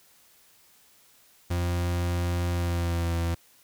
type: tone with pitch glide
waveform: 40% pulse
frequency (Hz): 87.31 to 84.48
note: F2 to E2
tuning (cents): 0 to +43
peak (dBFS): -24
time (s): 1.5-3.35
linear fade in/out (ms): 10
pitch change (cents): -57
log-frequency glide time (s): 2.5-3.12
effects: white hiss -59 dBFS RMS until 3.63 s